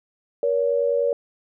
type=tone pair together; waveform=sine; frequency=475.5 / 565.5 Hz; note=A#4 / C#5; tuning=+34 / +34 cents; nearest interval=minor third; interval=300 cents; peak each=-21 dBFS; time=0.43-1.13 s; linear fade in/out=2 ms; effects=none